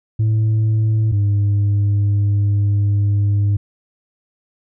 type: tone pair in turn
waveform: sine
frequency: 109.4 / 101.74 Hz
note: A2 / G#2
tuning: -9 / -35 cents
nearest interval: minor second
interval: 126 cents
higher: first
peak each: -10 dBFS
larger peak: neither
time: 0.19-1.12 / 1.12-3.57 s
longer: second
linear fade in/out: 10 ms
effects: tanh soft clip ceiling -12 dBFS